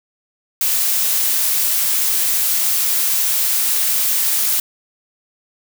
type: noise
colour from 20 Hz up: blue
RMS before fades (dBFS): -17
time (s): 0.61-4.6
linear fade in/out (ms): 2
effects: none